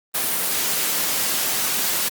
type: noise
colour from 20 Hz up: white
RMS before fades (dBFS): -22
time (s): 0.14-2.09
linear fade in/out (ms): 10
effects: high-pass 150 Hz 12 dB/octave + Opus 32 kbps